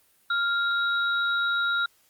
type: tone pair together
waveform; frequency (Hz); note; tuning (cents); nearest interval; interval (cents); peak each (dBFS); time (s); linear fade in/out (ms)
sine; 1396.9 / 3823; F6 / A#7; 0 / +43; octave + perfect fourth; 1743; -23 / -30; 0.3-1.86; 5
effects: white hiss -63 dBFS RMS until 2.09 s + Opus 32 kbps